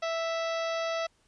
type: harmonic tone with a mistuned harmonic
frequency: 659.3 Hz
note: E5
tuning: in tune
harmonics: 1 / 2 / 3 / 4 / 5 / 6 / 7 / 8 / 9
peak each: -30 / -36 / -40 / -42 / -44 / -46 / -47 / -48 / -49 dBFS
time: 0.02-1.07 s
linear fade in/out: 10 ms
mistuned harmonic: 6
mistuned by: -25 cents
effects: pink hiss -68 dBFS RMS until 1.27 s + resampled to 22050 Hz